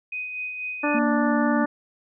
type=tone with tremolo; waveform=sine; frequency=2500 Hz; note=D#7; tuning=8 cents sharp; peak=-27 dBFS; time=0.12-0.99 s; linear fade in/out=5 ms; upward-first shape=sine; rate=4.1 Hz; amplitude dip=40%
type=harmonic tone; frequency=293.7 Hz; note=D4; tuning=in tune; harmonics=1 / 2 / 3 / 4 / 5 / 6; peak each=-24 / -27 / -29 / -30 / -31 / -32 dBFS; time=0.83-1.66 s; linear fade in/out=10 ms
type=tone with vibrato; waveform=sine; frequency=233.1 Hz; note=A#3; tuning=in tune; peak=-22 dBFS; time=0.94-1.65 s; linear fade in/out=10 ms; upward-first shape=sine; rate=4.1 Hz; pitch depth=14 cents each way
effects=none